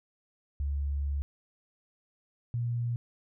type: tone pair in turn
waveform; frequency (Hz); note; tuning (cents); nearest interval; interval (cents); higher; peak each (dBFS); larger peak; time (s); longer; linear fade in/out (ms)
sine; 70.8 / 119.07; C#2 / A#2; +37 / +37; major sixth; 900; second; -28; neither; 0.6-1.22 / 2.54-2.96; first; 0
effects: none